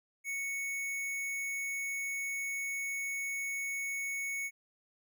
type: tone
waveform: square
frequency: 2217 Hz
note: C#7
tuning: in tune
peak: -35 dBFS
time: 0.24-4.51 s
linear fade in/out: 50 ms
effects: none